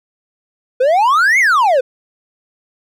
triangle exponential two-way sweep, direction up then down, 486 to 2237 to 486 Hz, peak -7 dBFS, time 0.8-1.81 s, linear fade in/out 10 ms, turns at 1.39 s, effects none

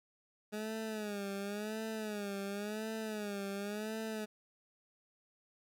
20% pulse tone with vibrato, 209.2 Hz, G#3, 13 cents sharp, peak -33 dBFS, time 0.52-4.26 s, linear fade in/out 20 ms, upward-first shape sine, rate 0.93 Hz, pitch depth 99 cents each way, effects none

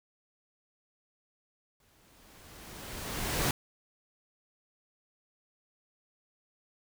pink noise with exponential growth, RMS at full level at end -28 dBFS, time 1.8-3.51 s, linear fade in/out 2 ms, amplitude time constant 370 ms, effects none

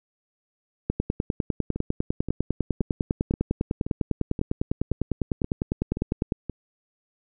two click trains, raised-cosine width 3 ms, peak -10 / -17 dBFS, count 55 / 10, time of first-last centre 0.9-6.322 / 1.76-6.497 s, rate 9.96 / 1.9 Hz, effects none

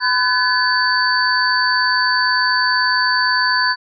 sine tone cluster, 1007 / 1512 / 1716 / 4549 Hz, B5 / F#6 / A6 / C#8, +33 / +37 / -44 / +44 cents, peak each -19 dBFS, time 0-3.76 s, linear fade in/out 50 ms, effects none

